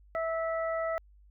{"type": "harmonic tone", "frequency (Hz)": 654, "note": "E5", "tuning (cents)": -14, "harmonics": [1, 2, 3], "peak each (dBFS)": [-30, -36, -40], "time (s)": [0.15, 0.98], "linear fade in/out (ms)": 0, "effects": ["added 50 Hz sine -55 dBFS peak until 1.3 s"]}